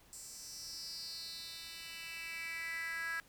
10% pulse tone with high-pass filter sweep, 330 Hz, E4, 2 cents sharp, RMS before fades -44 dBFS, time 0.13-3.2 s, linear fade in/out 0 ms, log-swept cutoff 7200 to 1600 Hz, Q 5.2, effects pink hiss -64 dBFS RMS until 3.28 s

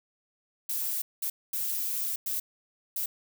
violet noise bursts at uneven times, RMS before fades -31 dBFS, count 5, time 0.69-1.02 / 1.22-1.3 / 1.53-2.16 / 2.26-2.4 / 2.96-3.06 s, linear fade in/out 5 ms, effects none

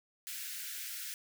white high-pass noise, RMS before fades -42 dBFS, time 0.27-1.14 s, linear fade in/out 0 ms, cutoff 1400 Hz, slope 96 dB/octave, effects none

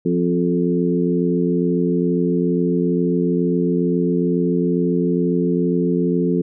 harmonic tone with a mistuned harmonic, 87.31 Hz, F2, in tune, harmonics 2 / 3 / 4 / 5, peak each -19 / -21 / -22 / -23 dBFS, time 0.05-6.42 s, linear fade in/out 10 ms, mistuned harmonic 4, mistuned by +25 cents, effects none

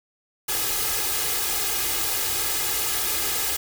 white noise with comb filter, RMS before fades -25 dBFS, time 0.48-3.57 s, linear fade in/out 10 ms, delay 2.4 ms, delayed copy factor +1, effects none

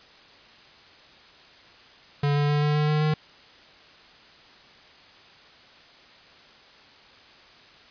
square tone with pitch steps, 144.1 / 145.61 / 147.13 / 148.67 / 150.22 / 151.79 / 153.38 Hz, D3 / D3 / D3 / D3 / D3 / D#3 / D#3, -33 / -14 / +4 / +22 / +39 / -43 / -24 cents, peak -21 dBFS, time 2.23-3.14 s, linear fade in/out 5 ms, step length 130 ms, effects white hiss -51 dBFS RMS until 7.9 s + resampled to 11025 Hz

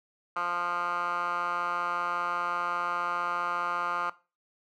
10% pulse tone with band-pass filter, 174.9 Hz, F3, 3 cents sharp, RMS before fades -31 dBFS, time 0.36-4.1 s, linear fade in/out 5 ms, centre 1300 Hz, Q 5.1, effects noise-tail reverb RT60 0.3 s tail -17 dB re dry

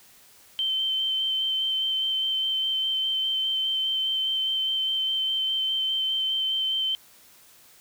sine tone with vibrato, 3100 Hz, G7, 20 cents flat, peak -23 dBFS, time 0.59-6.95 s, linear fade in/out 0 ms, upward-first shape square, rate 4.9 Hz, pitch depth 10 cents each way, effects white hiss -54 dBFS RMS until 7.8 s

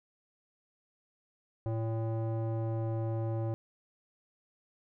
square tone with low-pass filter, 112.6 Hz, A2, 40 cents sharp, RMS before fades -33 dBFS, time 1.66-3.54 s, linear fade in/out 0 ms, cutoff 670 Hz, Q 1.6, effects none

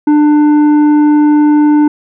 triangle tone with tanh clipping, 298 Hz, D4, 25 cents sharp, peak -6 dBFS, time 0.07-1.88 s, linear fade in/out 5 ms, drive 12 dB, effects none

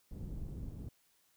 pink low-pass noise, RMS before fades -43 dBFS, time 0.11-0.89 s, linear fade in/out 5 ms, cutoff 200 Hz, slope 12 dB/octave, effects white hiss -72 dBFS RMS until 1.36 s

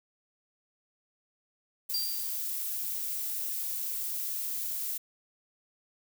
violet noise, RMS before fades -34 dBFS, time 1.89-4.98 s, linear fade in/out 10 ms
45% pulse tone with exponential decay, 4723 Hz, D8, 9 cents sharp, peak -27 dBFS, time 1.94-2.54 s, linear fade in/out 2 ms, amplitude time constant 130 ms
effects none

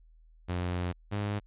sawtooth tone pair in turn, 89 / 102.8 Hz, F2 / G#2, +33 / -17 cents, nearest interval major second, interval 250 cents, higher second, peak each -26 dBFS, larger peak neither, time 0.48-0.93 / 1.11-1.4 s, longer first, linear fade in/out 20 ms, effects added 40 Hz sine -55 dBFS peak until 1.46 s + resampled to 8000 Hz

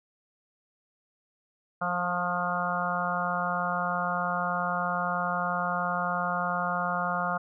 harmonic tone with a mistuned harmonic, 176.9 Hz, F3, 23 cents sharp, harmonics 1 / 3 / 4 / 5 / 6 / 7 / 8, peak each -35 / -37 / -32 / -37 / -35 / -32 / -33 dBFS, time 1.81-7.38 s, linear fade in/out 10 ms, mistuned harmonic 6, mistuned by +18 cents, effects none

